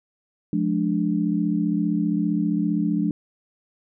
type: chord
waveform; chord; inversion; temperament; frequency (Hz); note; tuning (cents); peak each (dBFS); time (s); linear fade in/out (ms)
sine; D diminished; first; just; 176.2 / 211.4 / 293.7; F3 / Ab3 / D4; +16 / +31 / 0; -24; 0.53-3.11; 2
effects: none